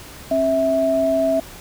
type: tone pair together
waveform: sine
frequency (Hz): 270.1 / 654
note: C#4 / E5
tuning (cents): -45 / -14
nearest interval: octave + minor third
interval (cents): 1531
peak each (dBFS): -22 / -16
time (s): 0.31-1.4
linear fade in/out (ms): 5
effects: pink hiss -39 dBFS RMS until 1.6 s